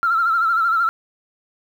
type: tone with vibrato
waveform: sine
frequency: 1349 Hz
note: E6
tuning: 40 cents sharp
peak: -14 dBFS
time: 0.03-0.89 s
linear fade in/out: 0 ms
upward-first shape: sine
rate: 13 Hz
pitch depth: 68 cents each way
effects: tanh soft clip ceiling -10 dBFS + 8-bit